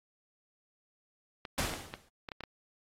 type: clicks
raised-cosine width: 0.3 ms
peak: -24 dBFS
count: 8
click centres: 1.452 / 1.58 / 1.738 / 1.939 / 2.288 / 2.318 / 2.407 / 2.437 s
type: noise with exponential decay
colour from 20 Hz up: pink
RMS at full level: -29 dBFS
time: 1.58-2.09 s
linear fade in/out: 5 ms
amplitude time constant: 110 ms
effects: low-pass 12000 Hz 12 dB/octave + AAC 48 kbps